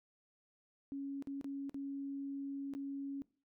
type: tone with dropouts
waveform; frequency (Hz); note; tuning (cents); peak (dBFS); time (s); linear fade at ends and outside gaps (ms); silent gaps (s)
sine; 277.2; C#4; 0; -39; 0.92-3.22; 0; 1.224-1.272 / 1.412-1.444 / 1.695-1.744 / 2.737-2.75
effects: noise-tail reverb RT60 0.4 s tail -21 dB re dry